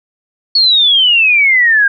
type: exponential sweep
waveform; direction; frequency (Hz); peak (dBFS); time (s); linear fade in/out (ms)
sine; down; 4423 to 1592; -6; 0.55-1.88; 5
effects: none